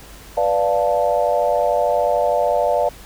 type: chord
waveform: sine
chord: B half-diminished seventh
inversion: none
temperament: equal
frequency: 493.9 / 587.3 / 698.5 / 880 Hz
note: B4 / D5 / F5 / A5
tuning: 0 / 0 / 0 / 0 cents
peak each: -22 / -18 / -20 / -24 dBFS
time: 0.37-2.89 s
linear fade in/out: 5 ms
effects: added 50 Hz sine -42 dBFS peak until 3.05 s + pink hiss -42 dBFS RMS until 3.05 s